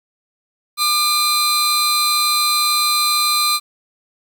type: tone pair together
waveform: sawtooth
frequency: 1200 / 4069 Hz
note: D6 / C8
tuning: +37 / -49 cents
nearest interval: octave + major sixth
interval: 2114 cents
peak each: -14 dBFS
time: 0.77-3.6 s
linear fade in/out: 50 ms
effects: 8-bit